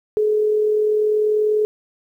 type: tone with amplitude modulation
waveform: sine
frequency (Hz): 425.8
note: G#4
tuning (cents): +43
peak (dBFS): -13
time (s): 0.17-1.65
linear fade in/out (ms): 0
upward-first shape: sine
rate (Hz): 40.2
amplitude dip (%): 35
effects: 9-bit